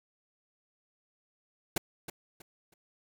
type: noise with echo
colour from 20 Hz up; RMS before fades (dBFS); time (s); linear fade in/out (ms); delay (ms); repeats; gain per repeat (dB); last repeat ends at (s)
pink; -28; 1.76-1.78; 5; 320; 3; -11; 2.74
effects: none